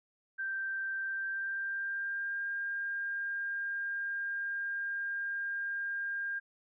sine tone with pitch glide, 1568 to 1605.6 Hz, G6 to G6, 0 to +41 cents, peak -33 dBFS, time 0.38-6.4 s, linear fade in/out 20 ms, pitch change +41 cents, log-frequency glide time 1.01-2.46 s, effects none

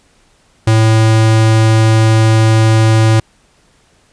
square tone, 110.9 Hz, A2, 14 cents sharp, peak -7 dBFS, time 0.67-3.2 s, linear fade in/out 5 ms, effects pink hiss -52 dBFS RMS until 4.12 s + resampled to 22050 Hz

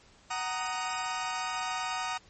sawtooth chord, D# minor, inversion first, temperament just, 746.7 / 933.4 / 1244.5 Hz, F#5 / A#5 / D#6, +16 / +2 / 0 cents, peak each -32 dBFS, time 0.3-2.18 s, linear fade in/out 10 ms, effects pink hiss -59 dBFS RMS until 2.29 s + MP3 32 kbps

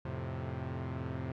sawtooth chord, F major, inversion none, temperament equal, 87.31 / 110 / 130.81 Hz, F2 / A2 / C3, 0 / 0 / 0 cents, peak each -37 / -38 / -35 dBFS, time 0.05-1.32 s, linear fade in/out 5 ms, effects low-pass 2000 Hz 12 dB/octave

